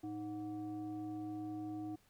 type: tone with frequency modulation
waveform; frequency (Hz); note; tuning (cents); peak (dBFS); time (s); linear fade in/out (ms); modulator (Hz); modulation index
sine; 311.1; D#4; 0; -40; 0.03-1.96; 10; 421; 0.57
effects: pink hiss -71 dBFS RMS until 2.09 s